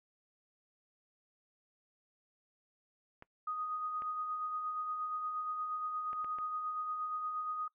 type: clicks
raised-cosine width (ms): 0.5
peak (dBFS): -35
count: 5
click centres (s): 3.224 / 4.021 / 6.131 / 6.245 / 6.386
type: tone with tremolo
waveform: sine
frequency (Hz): 1244.5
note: D#6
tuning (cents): 0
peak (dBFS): -34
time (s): 3.47-7.68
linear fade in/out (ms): 5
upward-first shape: sine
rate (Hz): 8.5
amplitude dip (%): 35
effects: noise-tail reverb RT60 0.1 s tail -21 dB re dry